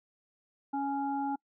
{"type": "harmonic tone", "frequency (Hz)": 278.3, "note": "C#4", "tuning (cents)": 7, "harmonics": [1, 3, 5], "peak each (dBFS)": [-33, -32, -48], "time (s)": [0.73, 1.36], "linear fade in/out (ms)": 10, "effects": ["noise-tail reverb RT60 0.1 s tail -26 dB re dry"]}